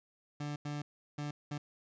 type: tone bursts at uneven times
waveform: 30% pulse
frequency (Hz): 146.83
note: D3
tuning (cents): 0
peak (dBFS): -34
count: 4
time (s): 0.4-0.56 / 0.65-0.82 / 1.18-1.31 / 1.51-1.58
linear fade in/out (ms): 5
effects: resampled to 16000 Hz